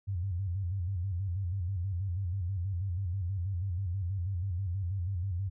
sine tone with vibrato, 92.5 Hz, F#2, in tune, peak -30 dBFS, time 0.07-5.5 s, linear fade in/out 20 ms, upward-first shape square, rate 6.2 Hz, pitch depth 110 cents each way, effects none

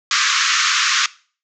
pink band-pass noise, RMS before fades -17 dBFS, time 0.11-1.06 s, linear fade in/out 2 ms, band 1100 to 7100 Hz, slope 96 dB/octave, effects noise-tail reverb RT60 0.4 s tail -20 dB re dry

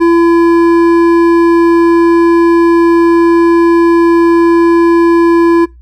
sine tone with hard clipping, 337.6 Hz, E4, 41 cents sharp, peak -6 dBFS, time 0-5.66 s, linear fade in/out 20 ms, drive 10 dB, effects noise-tail reverb RT60 0.2 s tail -23 dB re dry + added 60 Hz sine -34 dBFS peak until 5.81 s

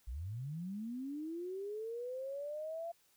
sine linear sweep, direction up, 51.91 to 684 Hz, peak -39 dBFS, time 0.07-2.92 s, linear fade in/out 10 ms, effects white hiss -71 dBFS RMS until 3.16 s

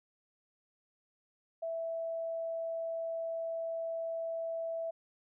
sine tone, 659.3 Hz, E5, in tune, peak -34 dBFS, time 1.62-4.91 s, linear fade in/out 10 ms, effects none

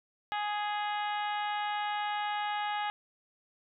harmonic tone, 416 Hz, G#4, 3 cents sharp, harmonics 2 / 3 / 4 / 5 / 6 / 7 / 8 / 9, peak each -32 / -40 / -40 / -43 / -48 / -44 / -48 / -50 dBFS, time 0.32-2.9 s, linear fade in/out 0 ms, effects none

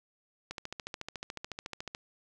click train, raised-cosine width 0.2 ms, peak -21 dBFS, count 21, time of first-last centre 0.51-1.949 s, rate 13.9 Hz, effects none

